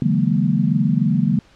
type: tone cluster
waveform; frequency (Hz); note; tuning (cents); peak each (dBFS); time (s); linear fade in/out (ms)
sine; 142 / 160.9 / 184.9 / 207.8 / 235; C#3 / E3 / F#3 / G#3 / A#3; +42 / -42 / -1 / +1 / +14; -21; 0.02-1.39; 2
effects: pink hiss -52 dBFS RMS until 1.55 s + low-pass 5000 Hz 12 dB/octave